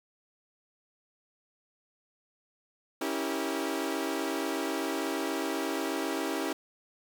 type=chord; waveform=sawtooth; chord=C# diminished seventh; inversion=none; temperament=equal with one note detuned; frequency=277.2 / 325.3 / 392 / 466.2 Hz; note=C#4 / E4 / G4 / Bb4; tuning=0 / -23 / 0 / 0 cents; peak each=-31 / -30 / -32 / -36 dBFS; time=3.01-6.53 s; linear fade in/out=5 ms; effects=9-bit

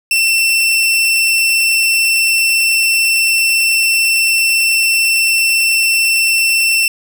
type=tone; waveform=sawtooth; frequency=2691 Hz; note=E7; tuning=35 cents sharp; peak=-7 dBFS; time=0.11-6.88 s; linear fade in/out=2 ms; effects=none

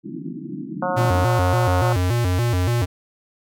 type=band-pass noise; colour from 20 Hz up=white; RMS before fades=-31 dBFS; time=0.03-1.26 s; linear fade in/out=50 ms; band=140 to 340 Hz; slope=96 dB/octave
type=harmonic tone; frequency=181.2 Hz; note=F#3; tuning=36 cents flat; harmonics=3 / 4 / 5 / 6 / 7 / 8; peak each=-24 / -26 / -28 / -30 / -31 / -32 dBFS; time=0.82-1.93 s; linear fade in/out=5 ms
type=tone with vibrato; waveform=square; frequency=103.83 Hz; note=G#2; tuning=in tune; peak=-18 dBFS; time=0.96-2.86 s; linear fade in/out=20 ms; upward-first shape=square; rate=3.5 Hz; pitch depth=240 cents each way
effects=none

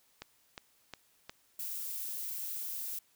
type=click train; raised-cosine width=0.2 ms; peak=-25 dBFS; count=4; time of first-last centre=0.22-1.295 s; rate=2.79 Hz
type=noise; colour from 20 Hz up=violet; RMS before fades=-39 dBFS; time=1.59-2.99 s; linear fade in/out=5 ms
effects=white hiss -69 dBFS RMS until 3.15 s

